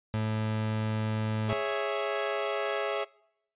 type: tone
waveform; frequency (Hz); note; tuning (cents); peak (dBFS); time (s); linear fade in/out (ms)
30% pulse; 108.9; A2; -17; -25; 0.14-1.53; 0
type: chord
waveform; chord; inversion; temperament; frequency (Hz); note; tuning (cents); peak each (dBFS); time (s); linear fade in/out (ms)
sawtooth; C# minor; second; equal; 415.3 / 554.4 / 659.3; G#4 / C#5 / E5; 0 / 0 / 0; -29; 1.48-3.05; 20
effects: noise-tail reverb RT60 0.8 s tail -24 dB re dry + resampled to 8000 Hz